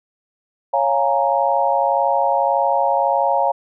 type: chord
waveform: sine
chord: Bb minor seventh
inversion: first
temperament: equal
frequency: 554.4 / 698.5 / 830.6 / 932.3 Hz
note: Db5 / F5 / Ab5 / Bb5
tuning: 0 / 0 / 0 / 0 cents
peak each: -20 dBFS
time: 0.73-3.52 s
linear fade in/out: 10 ms
effects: none